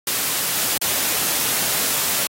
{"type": "noise with dropouts", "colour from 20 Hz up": "white", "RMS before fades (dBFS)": -21, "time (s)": [0.07, 2.27], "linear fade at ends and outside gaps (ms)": 2, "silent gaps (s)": [0.778, 0.814], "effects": ["high-pass 100 Hz 12 dB/octave", "AAC 48 kbps"]}